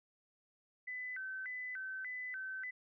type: tone with vibrato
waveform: sine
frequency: 1754 Hz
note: A6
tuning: 6 cents flat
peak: -40 dBFS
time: 0.87-2.71 s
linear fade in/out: 10 ms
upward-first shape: square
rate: 1.7 Hz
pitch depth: 230 cents each way
effects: none